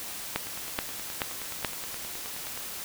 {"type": "two click trains", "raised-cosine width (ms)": 0.3, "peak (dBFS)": [-23, -10], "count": [21, 4], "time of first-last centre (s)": [[0.47, 2.575], [0.36, 1.648]], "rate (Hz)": [9.5, 2.33], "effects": ["white hiss -38 dBFS RMS until 2.84 s"]}